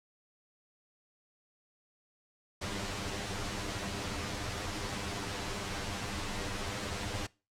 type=noise with comb filter; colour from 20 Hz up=pink; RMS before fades=-37 dBFS; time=2.61-7.27 s; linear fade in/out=10 ms; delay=10 ms; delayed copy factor=+0.95; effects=noise-tail reverb RT60 0.3 s tail -22 dB re dry + low-pass 7000 Hz 12 dB/octave

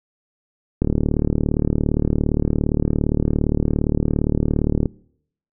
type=click train; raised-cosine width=3 ms; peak=-5 dBFS; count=152; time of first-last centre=0.82-4.857 s; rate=37.4 Hz; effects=noise-tail reverb RT60 0.7 s tail -25 dB re dry

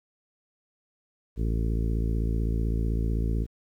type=harmonic tone; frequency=55.8 Hz; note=A1; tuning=25 cents sharp; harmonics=1 / 2 / 3 / 4 / 5 / 6 / 7 / 8; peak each=-25 / -31 / -35 / -37 / -39 / -41 / -42 / -43 dBFS; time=1.36-3.47 s; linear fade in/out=50 ms; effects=10-bit

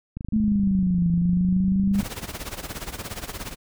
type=click train; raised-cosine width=5 ms; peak=-19 dBFS; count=49; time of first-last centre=0.17-2.03 s; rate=25.8 Hz
type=exponential two-way sweep; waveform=sine; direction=down then up; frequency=219.1 to 169.8 to 200.9 Hz; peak=-18 dBFS; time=0.33-2.01 s; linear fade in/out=5 ms; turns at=1.09 s
type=noise with tremolo; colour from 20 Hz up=pink; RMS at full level=-31 dBFS; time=1.93-3.56 s; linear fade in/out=50 ms; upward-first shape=sine; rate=17 Hz; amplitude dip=80%
effects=none

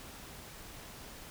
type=silence; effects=pink hiss -49 dBFS RMS until 1.3 s

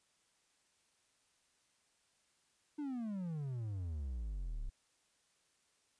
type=exponential sweep; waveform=triangle; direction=down; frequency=305 to 32.28 Hz; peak=-36 dBFS; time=2.78-4.7 s; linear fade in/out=10 ms; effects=white hiss -75 dBFS RMS until 5.99 s + resampled to 22050 Hz

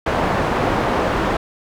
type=low-pass noise; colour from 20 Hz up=white; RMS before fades=-19 dBFS; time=0.06-1.37 s; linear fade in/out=5 ms; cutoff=970 Hz; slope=12 dB/octave; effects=none

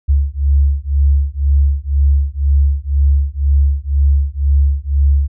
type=beating tone pair; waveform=sine; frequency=69.3 / 71.3 Hz; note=C#2 / C#2; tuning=0 / +49 cents; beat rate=2 Hz; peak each=-13 dBFS; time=0.08-5.28 s; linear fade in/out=20 ms; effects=none

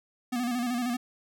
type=tone with vibrato; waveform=square; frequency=243.8 Hz; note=B3; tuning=22 cents flat; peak=-28 dBFS; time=0.32-0.97 s; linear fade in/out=10 ms; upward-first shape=square; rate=13 Hz; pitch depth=52 cents each way; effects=none

